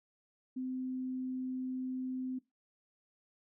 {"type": "tone", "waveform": "sine", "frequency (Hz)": 257.2, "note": "C4", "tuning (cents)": -30, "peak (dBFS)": -35, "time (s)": [0.56, 2.39], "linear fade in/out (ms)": 10, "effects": ["noise-tail reverb RT60 0.2 s tail -19 dB re dry"]}